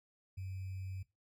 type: tone with sample-and-hold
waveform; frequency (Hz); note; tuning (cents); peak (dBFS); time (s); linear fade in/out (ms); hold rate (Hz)
sine; 94.4; F#2; +35; -40; 0.37-1.03; 10; 2450
effects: noise-tail reverb RT60 0.2 s tail -17 dB re dry + AAC 64 kbps